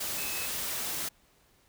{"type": "tone in noise", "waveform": "sine", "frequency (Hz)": 2584, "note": "E7", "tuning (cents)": -35, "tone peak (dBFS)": -40, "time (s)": [0.17, 0.47], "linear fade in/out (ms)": 10, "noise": "white", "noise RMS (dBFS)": -34, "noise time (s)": [0, 1.09], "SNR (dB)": -9, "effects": ["pink hiss -65 dBFS RMS until 1.68 s"]}